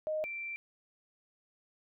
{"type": "tone pair in turn", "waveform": "sine", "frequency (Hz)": [620, 2349], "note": ["D#5", "D7"], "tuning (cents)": [-6, 0], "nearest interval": "octave + major seventh", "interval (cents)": 2306, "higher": "second", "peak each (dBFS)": [-31, -37], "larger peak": "first", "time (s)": [[0.07, 0.24], [0.24, 0.56]], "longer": "second", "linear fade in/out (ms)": 0, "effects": []}